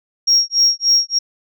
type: tone with tremolo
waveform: sine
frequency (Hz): 5588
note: F8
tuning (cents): 0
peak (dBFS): -7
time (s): 0.27-1.19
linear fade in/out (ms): 10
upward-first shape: sine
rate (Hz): 3.4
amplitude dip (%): 100
effects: tanh soft clip ceiling -6 dBFS